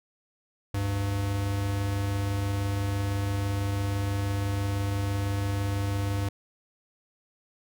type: tone pair together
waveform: square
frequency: 73.95 / 100 Hz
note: D2 / G2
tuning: +13 / +35 cents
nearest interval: perfect fourth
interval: 522 cents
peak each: -37 / -27 dBFS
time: 0.74-6.29 s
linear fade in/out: 5 ms
effects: none